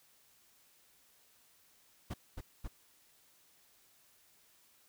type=noise bursts; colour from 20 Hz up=brown; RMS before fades=-39 dBFS; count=3; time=2.1-2.68 s; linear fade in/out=10 ms; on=40 ms; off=230 ms; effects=white hiss -67 dBFS RMS until 4.88 s